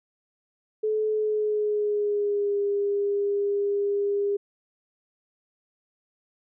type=tone with pitch glide; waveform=sine; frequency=430.9 to 404.4 Hz; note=A4 to G#4; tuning=-36 to -46 cents; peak=-22 dBFS; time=0.83-4.37 s; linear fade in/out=10 ms; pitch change=-110 cents; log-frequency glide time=1.08-2.59 s; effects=none